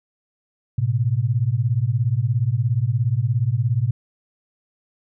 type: beating tone pair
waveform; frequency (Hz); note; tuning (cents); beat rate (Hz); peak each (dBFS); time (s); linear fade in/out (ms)
sine; 110 / 127; A2 / B2; 0 / +49; 17; -20; 0.78-3.91; 5
effects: none